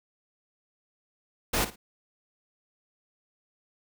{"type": "noise with echo", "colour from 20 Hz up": "pink", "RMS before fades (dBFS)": -26, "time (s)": [1.53, 1.65], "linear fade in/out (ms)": 10, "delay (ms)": 55, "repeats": 2, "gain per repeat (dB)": -13, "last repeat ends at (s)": 1.76, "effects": []}